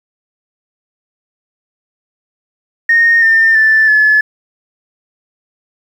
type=tone with pitch steps; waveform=sine; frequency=1849 / 1804.7 / 1761.4 / 1719.2 Hz; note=A#6 / A6 / A6 / A6; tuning=-15 / +43 / +1 / -41 cents; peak=-5 dBFS; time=2.89-4.21 s; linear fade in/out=5 ms; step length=330 ms; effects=tanh soft clip ceiling -1 dBFS + 7-bit